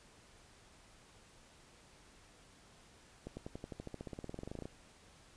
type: accelerating click train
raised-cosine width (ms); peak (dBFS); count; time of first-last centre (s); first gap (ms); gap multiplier
2; -30; 24; 3.27-4.655; 100; 0.95
effects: pink hiss -62 dBFS RMS until 5.36 s + resampled to 22050 Hz